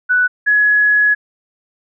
sine tone pair in turn, 1485 / 1685.5 Hz, F#6 / G#6, +6 / +25 cents, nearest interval major second, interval 219 cents, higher second, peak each -10 / -9 dBFS, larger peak second, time 0.09-0.28 / 0.46-1.15 s, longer second, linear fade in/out 20 ms, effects none

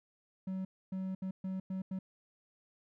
triangle tone bursts at uneven times, 188.8 Hz, F#3, 35 cents sharp, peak -33 dBFS, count 6, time 0.47-0.65 / 0.92-1.15 / 1.22-1.31 / 1.44-1.6 / 1.7-1.82 / 1.91-1.99 s, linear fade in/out 5 ms, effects none

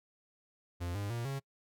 45% pulse tone with pitch steps, 87.31 / 101.46 / 117.9 / 137 Hz, F2 / G#2 / A#2 / C#3, 0 / -40 / +20 / -20 cents, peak -35 dBFS, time 0.8-1.4 s, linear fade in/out 20 ms, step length 150 ms, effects noise-tail reverb RT60 0.1 s tail -26 dB re dry

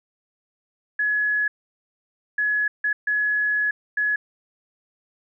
sine tone bursts at uneven times, 1692 Hz, G#6, 32 cents sharp, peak -19 dBFS, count 5, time 0.99-1.48 / 2.38-2.68 / 2.84-2.93 / 3.07-3.71 / 3.97-4.16 s, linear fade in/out 5 ms, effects none

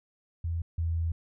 sine tone pair in turn, 83.8 / 82.84 Hz, E2 / E2, +29 / +9 cents, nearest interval unison, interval 20 cents, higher first, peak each -28 / -26 dBFS, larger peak second, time 0.44-0.62 / 0.78-1.12 s, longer second, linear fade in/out 5 ms, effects none

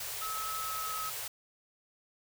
white band-stop noise, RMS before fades -39 dBFS, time 0-1.28 s, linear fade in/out 5 ms, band 150 to 400 Hz, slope 96 dB/octave
sine tone with pitch glide, 1293 to 1281.1 Hz, E6 to E6, -34 to -50 cents, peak -36 dBFS, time 0.21-1.1 s, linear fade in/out 10 ms, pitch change -16 cents, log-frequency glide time 0.69-0.95 s
effects none

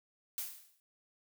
blue noise with exponential decay, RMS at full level -36 dBFS, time 0.38-0.8 s, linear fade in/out 0 ms, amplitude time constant 90 ms, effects none

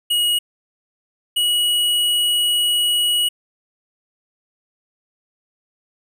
square tone pair in turn, 2897 / 2915 Hz, F#7 / F#7, -37 / -26 cents, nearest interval unison, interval 11 cents, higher second, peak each -16 / -16 dBFS, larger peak neither, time 0.1-0.39 / 1.36-3.29 s, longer second, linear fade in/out 10 ms, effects none

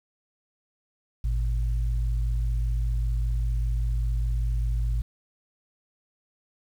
sine tone pair together, 54.04 / 119.1 Hz, A1 / A#2, -30 / +38 cents, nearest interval octave + major second, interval 1368 cents, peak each -23 / -32 dBFS, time 1.24-5.02 s, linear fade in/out 5 ms, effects 9-bit

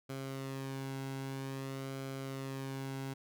sawtooth tone with flanger, 134.8 Hz, C#3, 48 cents flat, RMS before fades -41 dBFS, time 0.09-3.14 s, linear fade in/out 10 ms, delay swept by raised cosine 1.1 to 1.68 ms, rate 0.51 Hz, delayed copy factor -0.5, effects none

